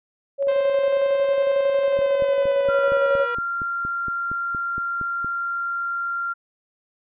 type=tone with tremolo; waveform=sine; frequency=555 Hz; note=C#5; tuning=2 cents sharp; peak=-16 dBFS; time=0.38-3.27 s; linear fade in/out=50 ms; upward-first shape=square; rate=11 Hz; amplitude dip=30%
type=tone with pitch glide; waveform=sawtooth; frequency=523.3 to 482.6 Hz; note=C5 to B4; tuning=0 to -40 cents; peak=-24 dBFS; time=0.48-3.35 s; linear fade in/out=5 ms; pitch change=-140 cents; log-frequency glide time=1.84-3.11 s
type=click train; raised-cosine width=3 ms; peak=-22 dBFS; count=15; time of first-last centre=1.99-5.246 s; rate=4.3 Hz
type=tone; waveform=sine; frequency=1384 Hz; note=F6; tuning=16 cents flat; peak=-23 dBFS; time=2.68-6.34 s; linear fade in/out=20 ms
effects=resampled to 8000 Hz